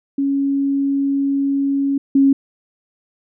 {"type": "tone pair in turn", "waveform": "sine", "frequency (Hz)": [277.2, 274], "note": ["C#4", "C#4"], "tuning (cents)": [0, -20], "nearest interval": "unison", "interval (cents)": 20, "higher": "first", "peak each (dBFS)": [-15, -9], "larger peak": "second", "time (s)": [[0.18, 1.98], [2.15, 2.33]], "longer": "first", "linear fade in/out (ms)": 5, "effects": []}